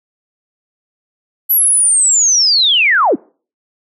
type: linear sweep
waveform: sine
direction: down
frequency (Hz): 11900 to 185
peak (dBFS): -8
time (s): 1.49-3.16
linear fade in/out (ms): 20
effects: noise-tail reverb RT60 0.4 s tail -24 dB re dry